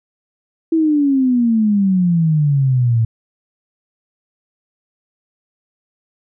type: exponential sweep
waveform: sine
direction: down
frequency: 330.4 to 111.3 Hz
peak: -11 dBFS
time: 0.72-3.05 s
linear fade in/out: 5 ms
effects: none